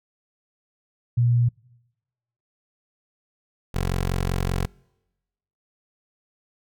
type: tone pair in turn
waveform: sine / 15% pulse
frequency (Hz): 119.8 / 45.15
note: A#2 / F#1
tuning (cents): +48 / -42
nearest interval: octave + perfect fourth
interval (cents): 1690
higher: first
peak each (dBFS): -16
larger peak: neither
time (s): 1.17-1.49 / 3.74-4.66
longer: second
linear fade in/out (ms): 10
effects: noise-tail reverb RT60 1.0 s tail -26 dB re dry